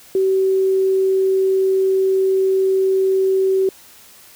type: tone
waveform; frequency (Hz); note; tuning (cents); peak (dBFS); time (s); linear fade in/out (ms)
sine; 382.1; G4; -44; -13; 0.15-3.69; 2
effects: white hiss -45 dBFS RMS until 4.35 s